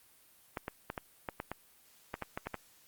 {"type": "clicks", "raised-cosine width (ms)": 0.5, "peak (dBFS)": -21, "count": 12, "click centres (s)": [0.572, 0.681, 0.901, 0.978, 1.288, 1.401, 1.516, 2.141, 2.223, 2.375, 2.47, 2.543], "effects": ["white hiss -63 dBFS RMS until 2.87 s", "Opus 32 kbps"]}